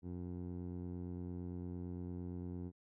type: tone with low-pass filter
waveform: 15% pulse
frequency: 88.8 Hz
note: F2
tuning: 29 cents sharp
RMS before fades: -44 dBFS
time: 0.02-2.72 s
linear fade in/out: 50 ms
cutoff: 390 Hz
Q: 0.79
effects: none